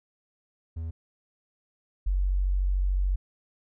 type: tone pair in turn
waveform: triangle / sine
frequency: 81.5 / 46.86 Hz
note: E2 / F#1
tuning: -19 / +23 cents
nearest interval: minor seventh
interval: 958 cents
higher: first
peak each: -29 / -22 dBFS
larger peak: second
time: 0.76-0.91 / 2.06-3.16 s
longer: second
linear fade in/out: 10 ms
effects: none